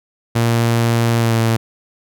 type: tone with pitch glide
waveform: sawtooth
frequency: 116.54 to 113.94 Hz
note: A#2 to A#2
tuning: 0 to -39 cents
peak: -9 dBFS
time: 0.35-1.57 s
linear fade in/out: 10 ms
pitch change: -39 cents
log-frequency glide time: 1.16-1.36 s
effects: none